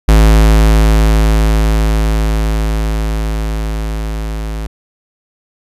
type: tone with level ramp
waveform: square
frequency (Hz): 53.8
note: A1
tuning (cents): -38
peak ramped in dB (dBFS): -4 to -19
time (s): 0.08-4.67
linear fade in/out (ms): 5
effects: resampled to 32000 Hz